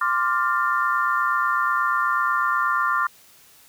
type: chord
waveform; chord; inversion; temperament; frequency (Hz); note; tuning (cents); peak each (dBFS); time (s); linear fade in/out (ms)
sine; D minor seventh; third; equal with one note detuned; 1046.5 / 1174.7 / 1396.9 / 1797; C6 / D6 / F6 / A6; 0 / 0 / 0 / +36; -25 / -23 / -23 / -29; 0.01-3.07; 5
effects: white hiss -52 dBFS RMS until 3.68 s